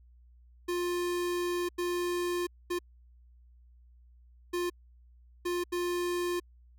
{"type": "tone bursts at uneven times", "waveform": "square", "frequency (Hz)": 352.2, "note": "F4", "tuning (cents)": 15, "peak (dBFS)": -30, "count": 6, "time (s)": [[0.68, 1.69], [1.78, 2.47], [2.7, 2.79], [4.53, 4.7], [5.45, 5.64], [5.72, 6.4]], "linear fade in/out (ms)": 10, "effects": ["added 60 Hz sine -55 dBFS peak until 6.78 s"]}